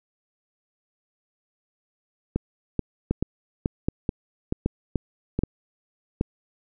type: two click trains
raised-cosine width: 3 ms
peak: -9 / -10 dBFS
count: 5 / 8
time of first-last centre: 3.11-6.211 / 2.36-5.39 s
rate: 1.29 / 2.31 Hz
effects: none